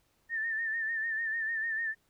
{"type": "tone with vibrato", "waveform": "sine", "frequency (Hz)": 1800, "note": "A6", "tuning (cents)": 39, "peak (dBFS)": -30, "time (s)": [0.29, 1.95], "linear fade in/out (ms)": 50, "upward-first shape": "sine", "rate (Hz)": 6.7, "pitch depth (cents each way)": 55, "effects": ["pink hiss -72 dBFS RMS until 2.09 s"]}